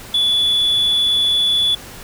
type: tone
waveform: sine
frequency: 3438 Hz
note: A7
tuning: 41 cents flat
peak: -11 dBFS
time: 0.14-1.75 s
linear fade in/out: 5 ms
effects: tanh soft clip ceiling -11 dBFS + pink hiss -36 dBFS RMS until 2.03 s